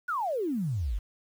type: exponential sweep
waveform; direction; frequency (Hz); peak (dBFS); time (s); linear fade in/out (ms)
sine; down; 1515 to 43.64; -27; 0.08-0.99; 10
effects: 9-bit